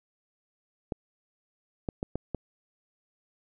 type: clicks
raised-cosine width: 2 ms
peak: -17 dBFS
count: 5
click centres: 0.922 / 1.888 / 2.029 / 2.156 / 2.347 s
effects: none